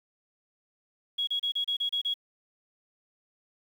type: tone bursts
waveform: sine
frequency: 3322 Hz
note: G#7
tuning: in tune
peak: -26 dBFS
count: 8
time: 1.18-2.141 s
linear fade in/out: 10 ms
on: 93 ms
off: 31 ms
effects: 9-bit